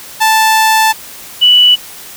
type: tone pair in turn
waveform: sawtooth / sine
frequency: 880 / 2960 Hz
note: A5 / F#7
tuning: 0 / 0 cents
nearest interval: octave + major sixth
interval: 2100 cents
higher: second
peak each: -3 dBFS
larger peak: neither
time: 0.2-0.93 / 1.41-1.76 s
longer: first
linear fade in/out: 20 ms
effects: white hiss -31 dBFS RMS until 2.16 s